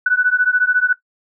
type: beating tone pair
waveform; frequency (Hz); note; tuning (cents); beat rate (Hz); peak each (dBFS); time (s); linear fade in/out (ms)
sine; 1481 / 1495; F#6 / F#6; +1 / +17; 14; -15; 0.06-0.93; 5
effects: noise-tail reverb RT60 0.1 s tail -17 dB re dry